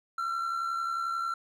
triangle tone with amplitude modulation, 1357 Hz, E6, 50 cents sharp, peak -25 dBFS, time 0.18-1.34 s, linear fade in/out 5 ms, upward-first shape sine, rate 71.2 Hz, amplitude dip 50%, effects none

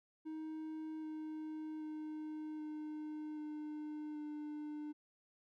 triangle tone with pitch steps, 313.9 / 311 / 308.2 / 305.3 / 302.5 / 299.7 Hz, D#4 / D#4 / D#4 / D#4 / D#4 / D4, +15 / -1 / -16 / -33 / -49 / +35 cents, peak -40 dBFS, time 0.25-4.93 s, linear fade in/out 20 ms, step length 780 ms, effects none

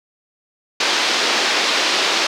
white band-pass noise, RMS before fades -18 dBFS, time 0.8-2.27 s, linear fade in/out 5 ms, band 270 to 5000 Hz, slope 24 dB/octave, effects none

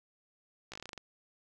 slowing click train, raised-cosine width 0.2 ms, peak -26 dBFS, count 10, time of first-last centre 0.72-0.977 s, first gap 16 ms, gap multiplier 1.14, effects none

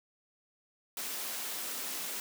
white high-pass noise, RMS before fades -38 dBFS, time 0.97-2.2 s, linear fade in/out 2 ms, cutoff 180 Hz, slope 96 dB/octave, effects none

